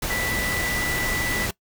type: tone in noise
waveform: sine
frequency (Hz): 1975.5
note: B6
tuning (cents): 0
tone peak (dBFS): -26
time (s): 0.1-1.46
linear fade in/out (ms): 5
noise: pink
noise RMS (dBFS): -27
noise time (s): 0.02-1.51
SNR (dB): -2
effects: noise-tail reverb RT60 0.1 s tail -20 dB re dry